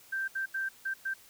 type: tone bursts at uneven times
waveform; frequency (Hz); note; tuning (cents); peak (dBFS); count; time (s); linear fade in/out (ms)
sine; 1568; G6; 0; -30; 5; 0.12-0.28 / 0.35-0.46 / 0.54-0.69 / 0.85-0.94 / 1.05-1.14; 10
effects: white hiss -57 dBFS RMS until 1.29 s